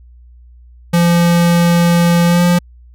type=tone with pitch glide; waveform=square; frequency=171.8 to 175.11 Hz; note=F3 to F3; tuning=-28 to +5 cents; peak=-9 dBFS; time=0.93-2.59 s; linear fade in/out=10 ms; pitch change=+33 cents; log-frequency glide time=2.26-2.42 s; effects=added 60 Hz sine -38 dBFS peak until 2.94 s